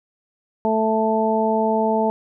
harmonic tone, 220 Hz, A3, in tune, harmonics 1 / 2 / 3 / 4, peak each -22 / -22 / -22 / -22 dBFS, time 0.65-2.1 s, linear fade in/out 0 ms, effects none

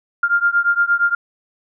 sine beating tone pair, 1396.9 / 1405.5 Hz, F6 / F6, 0 / +11 cents, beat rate 8.6 Hz, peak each -16 / -17 dBFS, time 0.23-1.15 s, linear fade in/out 5 ms, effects none

